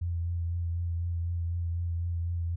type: tone with vibrato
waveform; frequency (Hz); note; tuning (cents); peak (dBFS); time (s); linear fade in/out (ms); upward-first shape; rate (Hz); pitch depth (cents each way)
sine; 85.4; F2; -38; -28; 0.01-2.56; 10; triangle; 4; 29
effects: none